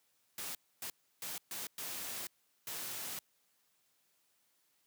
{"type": "noise bursts at uneven times", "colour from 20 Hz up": "white", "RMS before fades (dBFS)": -42, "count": 6, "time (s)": [[0.38, 0.55], [0.82, 0.9], [1.22, 1.38], [1.51, 1.67], [1.78, 2.27], [2.67, 3.19]], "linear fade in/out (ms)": 2, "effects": ["white hiss -75 dBFS RMS until 4.86 s", "high-pass 100 Hz 12 dB/octave"]}